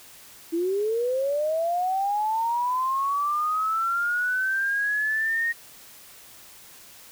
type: linear sweep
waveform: sine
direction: up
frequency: 324.6 to 1867 Hz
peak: -22 dBFS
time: 0.52-5.53 s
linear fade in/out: 20 ms
effects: white hiss -48 dBFS RMS until 7.11 s